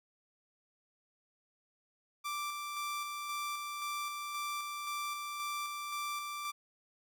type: tone with tremolo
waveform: sawtooth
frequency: 1174.7 Hz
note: D6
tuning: in tune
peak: -32 dBFS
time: 2.24-6.52 s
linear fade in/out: 20 ms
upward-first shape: square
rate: 1.9 Hz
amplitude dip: 30%
effects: none